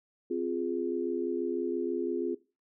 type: chord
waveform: sine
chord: F minor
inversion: second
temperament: equal with one note detuned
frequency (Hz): 260.6 / 349.2 / 415.3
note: C4 / F4 / Ab4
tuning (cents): -7 / 0 / 0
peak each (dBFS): -35 / -31 / -34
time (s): 0.3-2.35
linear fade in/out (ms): 10
effects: noise-tail reverb RT60 0.3 s tail -19 dB re dry